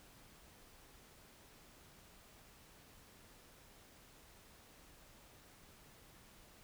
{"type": "silence", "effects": ["pink hiss -62 dBFS RMS until 6.63 s"]}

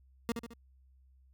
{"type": "tone with echo", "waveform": "30% pulse", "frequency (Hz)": 233.1, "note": "A#3", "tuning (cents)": 0, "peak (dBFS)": -27, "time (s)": [0.29, 0.32], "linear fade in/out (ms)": 0, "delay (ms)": 72, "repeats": 3, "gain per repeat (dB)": -6, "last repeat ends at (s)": 0.536, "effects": ["added 65 Hz sine -60 dBFS peak until 1.33 s"]}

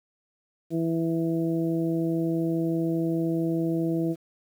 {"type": "harmonic tone", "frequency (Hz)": 164.81, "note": "E3", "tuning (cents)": 0, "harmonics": [1, 2, 3, 4], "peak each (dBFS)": [-28, -25, -35, -37], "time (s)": [0.7, 4.16], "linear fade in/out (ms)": 50, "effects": ["9-bit"]}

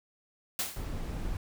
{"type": "noise with exponential decay", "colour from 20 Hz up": "white", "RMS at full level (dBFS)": -29, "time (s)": [0.59, 0.93], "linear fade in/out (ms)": 2, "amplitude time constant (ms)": 72}
{"type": "noise", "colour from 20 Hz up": "brown", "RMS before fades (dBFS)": -35, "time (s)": [0.76, 1.37], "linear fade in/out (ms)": 2}
{"effects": []}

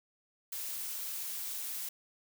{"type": "noise", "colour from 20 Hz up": "blue", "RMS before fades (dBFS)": -39, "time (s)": [0.52, 1.89], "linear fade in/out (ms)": 5, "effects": []}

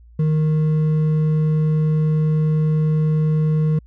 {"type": "tone with hard clipping", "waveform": "triangle", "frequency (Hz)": 155, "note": "D#3", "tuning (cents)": -6, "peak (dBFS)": -16, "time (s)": [0.19, 3.79], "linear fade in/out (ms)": 5, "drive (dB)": 8, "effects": ["added 58 Hz sine -43 dBFS peak until 3.86 s"]}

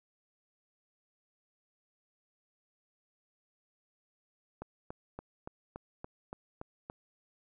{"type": "click train", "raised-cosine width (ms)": 1, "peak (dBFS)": -27, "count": 9, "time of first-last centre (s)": [4.62, 6.899], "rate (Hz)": 3.51, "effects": []}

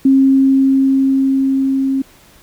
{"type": "tone with level ramp", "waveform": "sine", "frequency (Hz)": 268.8, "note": "C4", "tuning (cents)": 47, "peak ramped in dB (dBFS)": [-6, -13], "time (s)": [0.05, 2.02], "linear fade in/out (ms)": 5, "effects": ["pink hiss -46 dBFS RMS until 2.42 s"]}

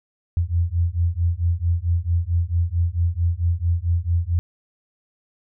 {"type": "beating tone pair", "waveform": "sine", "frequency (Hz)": [83.6, 88.1], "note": ["E2", "F2"], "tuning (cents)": [25, 16], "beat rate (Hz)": 4.5, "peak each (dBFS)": -21, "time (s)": [0.37, 4.39], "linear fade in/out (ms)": 0, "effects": []}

